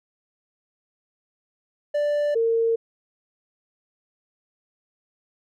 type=tone pair in turn; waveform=triangle / sine; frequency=587.3 / 457 Hz; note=D5 / A#4; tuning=0 / -34 cents; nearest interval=major third; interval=434 cents; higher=first; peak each=-18 dBFS; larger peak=neither; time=1.94-2.35 / 2.35-2.76 s; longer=neither; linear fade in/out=10 ms; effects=none